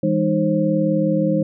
sine tone cluster, 164.2 / 203.6 / 309.4 / 532 Hz, E3 / G#3 / D#4 / C5, -6 / -34 / -10 / +29 cents, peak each -21 dBFS, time 0.03-1.43 s, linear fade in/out 5 ms, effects none

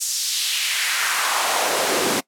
pink noise with high-pass filter sweep, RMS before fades -21 dBFS, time 0-2.21 s, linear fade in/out 20 ms, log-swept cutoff 6600 to 270 Hz, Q 1.7, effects noise-tail reverb RT60 0.1 s tail -21 dB re dry + low-pass 12000 Hz 12 dB/octave

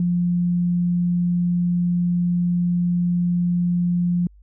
sine tone, 175.4 Hz, F3, 8 cents sharp, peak -17 dBFS, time 0-4.27 s, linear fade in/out 2 ms, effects added 50 Hz sine -46 dBFS peak until 4.42 s

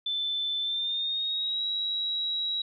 sine tone with pitch glide, 3526 to 3867 Hz, A7 to B7, +3 to -37 cents, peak -27 dBFS, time 0.06-2.62 s, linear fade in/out 5 ms, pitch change +160 cents, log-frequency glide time 0.61-1.63 s, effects none

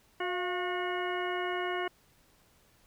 harmonic tone with a mistuned harmonic, 362.6 Hz, F#4, 35 cents flat, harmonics 1 / 2 / 3 / 4 / 5 / 6 / 8, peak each -34 / -37 / -39 / -40 / -41 / -42 / -43 dBFS, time 0.2-1.88 s, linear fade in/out 5 ms, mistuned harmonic 2, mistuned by -57 cents, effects pink hiss -65 dBFS RMS until 2.86 s

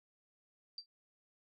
sine tone with exponential decay, 4682 Hz, D8, 6 cents flat, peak -38 dBFS, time 0.78-0.86 s, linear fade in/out 2 ms, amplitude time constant 17 ms, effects none

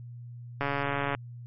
click train, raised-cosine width 0.5 ms, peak -14 dBFS, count 77, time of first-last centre 0.61-1.149 s, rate 141 Hz, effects added 120 Hz sine -40 dBFS peak until 1.46 s + MP3 32 kbps

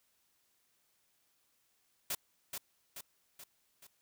white noise with echo, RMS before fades -36 dBFS, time 2.1-2.15 s, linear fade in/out 5 ms, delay 430 ms, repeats 4, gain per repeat -5 dB, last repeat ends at 3.87 s, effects white hiss -75 dBFS RMS until 4.01 s

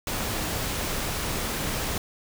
pink noise, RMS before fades -29 dBFS, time 0.07-1.98 s, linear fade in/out 2 ms, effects none

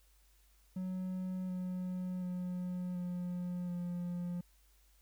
triangle tone with pitch steps, 185 / 182.66 / 180.36 / 178.08 / 175.83 Hz, F#3 / F#3 / F#3 / F3 / F3, 0 / -22 / -44 / +34 / +12 cents, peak -34 dBFS, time 0.76-4.41 s, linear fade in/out 5 ms, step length 730 ms, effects added 50 Hz sine -65 dBFS peak until 5.01 s + white hiss -71 dBFS RMS until 5.01 s

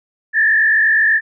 sine tone with frequency modulation, 1760 Hz, A6, in tune, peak -10 dBFS, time 0.33-1.21 s, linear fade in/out 50 ms, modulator 48.2 Hz, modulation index 1.3, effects none

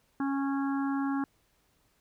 harmonic tone, 275.5 Hz, C#4, 11 cents flat, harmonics 1 / 3 / 4 / 5 / 6, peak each -28 / -38 / -40 / -42 / -44 dBFS, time 0.2-1.24 s, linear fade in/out 2 ms, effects pink hiss -70 dBFS RMS until 2 s

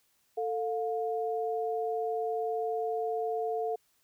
sine tone pair together, 444.8 / 710 Hz, A4 / F5, +19 / +28 cents, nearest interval minor sixth, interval 809 cents, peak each -31 / -33 dBFS, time 0.37-3.76 s, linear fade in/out 10 ms, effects white hiss -71 dBFS RMS until 4.03 s

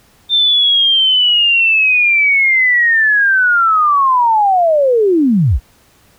sine linear sweep, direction down, 3600 to 38.89 Hz, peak -8 dBFS, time 0.29-5.6 s, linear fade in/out 50 ms, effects pink hiss -50 dBFS RMS until 6.18 s

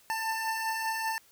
25% pulse beating tone pair, 887 / 892.1 Hz, A5 / A5, +14 / +24 cents, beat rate 5.1 Hz, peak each -34 / -27 dBFS, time 0.1-1.18 s, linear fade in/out 0 ms, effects white hiss -61 dBFS RMS until 1.31 s

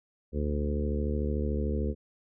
harmonic tone with a mistuned harmonic, 73.42 Hz, D2, in tune, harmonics 1 / 2 / 3 / 4 / 5 / 6 / 7, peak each -29 / -38 / -34 / -40 / -38 / -37 / -40 dBFS, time 0.32-1.95 s, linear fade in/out 50 ms, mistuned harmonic 1, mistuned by -25 cents, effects none

